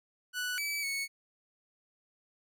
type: tone with pitch steps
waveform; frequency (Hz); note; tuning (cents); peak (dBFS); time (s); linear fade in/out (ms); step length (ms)
sawtooth; 1481 / 2298 / 2212; F#6 / D7 / C#7; +1 / -38 / -4; -29; 0.33-1.08; 50; 250
effects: none